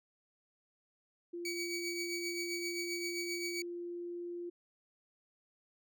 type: tone with pitch glide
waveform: sine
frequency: 345.8 to 348.2 Hz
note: F4 to F4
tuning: -17 to -5 cents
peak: -39 dBFS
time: 1.33-4.5 s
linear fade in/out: 10 ms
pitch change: +12 cents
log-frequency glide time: 1.95-4.26 s
type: tone with tremolo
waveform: 20% pulse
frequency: 2268 Hz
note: C#7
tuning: 39 cents sharp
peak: -31 dBFS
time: 1.45-3.62 s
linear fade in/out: 2 ms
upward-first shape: triangle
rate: 7.6 Hz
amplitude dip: 55%
effects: none